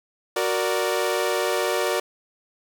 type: chord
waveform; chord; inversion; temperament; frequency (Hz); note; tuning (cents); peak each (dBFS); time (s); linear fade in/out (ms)
sawtooth; Gb augmented; none; equal; 370 / 466.2 / 587.3; Gb4 / Bb4 / D5; 0 / 0 / 0; -22; 0.36-2; 5
effects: none